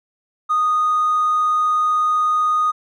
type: tone with hard clipping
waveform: sine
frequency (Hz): 1238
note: D#6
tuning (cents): -9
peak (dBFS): -15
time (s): 0.49-2.72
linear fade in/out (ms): 20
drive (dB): 1
effects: none